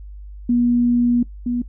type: tone pair in turn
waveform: sine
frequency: 241 / 242.7 Hz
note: B3 / B3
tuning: -42 / -30 cents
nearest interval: unison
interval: 12 cents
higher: second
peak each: -13 / -18 dBFS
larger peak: first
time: 0.49-1.23 / 1.46-1.62 s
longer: first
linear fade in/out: 5 ms
effects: noise-tail reverb RT60 0.1 s tail -19 dB re dry + added 50 Hz sine -33 dBFS peak until 1.68 s